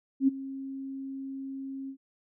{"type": "tone with ADSR envelope", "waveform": "sine", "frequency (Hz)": 270, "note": "C#4", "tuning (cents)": -45, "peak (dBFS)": -17, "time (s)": [0.2, 1.97], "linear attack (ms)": 78, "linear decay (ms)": 17, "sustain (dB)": -18, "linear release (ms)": 81, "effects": []}